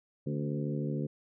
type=harmonic tone with a mistuned harmonic; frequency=73.42 Hz; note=D2; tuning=in tune; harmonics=2 / 3 / 4 / 5 / 6 / 7; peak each=-33 / -37 / -39 / -41 / -43 / -44 dBFS; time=0.26-1.07 s; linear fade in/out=10 ms; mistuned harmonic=4; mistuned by=-47 cents; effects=none